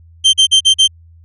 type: tone bursts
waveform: 40% pulse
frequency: 3136 Hz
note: G7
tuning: in tune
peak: -5 dBFS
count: 5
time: 0.24-0.878 s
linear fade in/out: 20 ms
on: 94 ms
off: 42 ms
effects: added 83 Hz sine -40 dBFS peak until 1.24 s + resampled to 24000 Hz